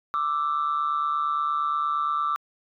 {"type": "tone pair together", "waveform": "sine", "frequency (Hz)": [1174.7, 1323.3], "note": ["D6", "E6"], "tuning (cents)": [0, 6], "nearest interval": "major second", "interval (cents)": 206, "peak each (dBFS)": [-23, -26], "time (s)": [0.14, 2.36], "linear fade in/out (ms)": 0, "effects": ["tanh soft clip ceiling -18 dBFS"]}